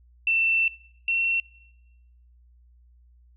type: tone pair in turn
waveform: sine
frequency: 2681 / 2715 Hz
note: E7 / F7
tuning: +29 / -50 cents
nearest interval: unison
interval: 21 cents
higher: second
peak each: -19 / -21 dBFS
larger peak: first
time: 0.27-0.68 / 1.08-1.4 s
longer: first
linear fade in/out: 2 ms
effects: noise-tail reverb RT60 1.0 s tail -23 dB re dry + added 60 Hz sine -53 dBFS peak until 3.36 s